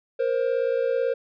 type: tone pair together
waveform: triangle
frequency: 471 / 529.1 Hz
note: A#4 / C5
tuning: +18 / +19 cents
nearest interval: major second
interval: 201 cents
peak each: -22 dBFS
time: 0.19-1.14 s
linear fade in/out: 10 ms
effects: resampled to 11025 Hz